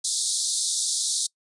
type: band-pass noise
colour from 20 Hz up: white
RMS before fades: -26 dBFS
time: 0.04-1.27 s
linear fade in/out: 10 ms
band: 3600 to 10000 Hz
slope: 96 dB/octave
effects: noise-tail reverb RT60 0.1 s tail -25 dB re dry + resampled to 24000 Hz